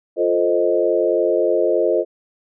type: chord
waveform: sine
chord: F dominant seventh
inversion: none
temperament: equal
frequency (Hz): 349.2 / 440 / 523.3 / 622.3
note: F4 / A4 / C5 / Eb5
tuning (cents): 0 / 0 / 0 / 0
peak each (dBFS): -20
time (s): 0.16-2.05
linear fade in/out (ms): 50
effects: none